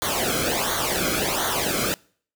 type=noise with flanger; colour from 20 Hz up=pink; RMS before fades=-24 dBFS; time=0.02-1.94 s; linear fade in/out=0 ms; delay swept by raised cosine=0.38 to 1.11 ms; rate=1.4 Hz; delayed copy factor=-0.8; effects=noise-tail reverb RT60 0.5 s tail -25 dB re dry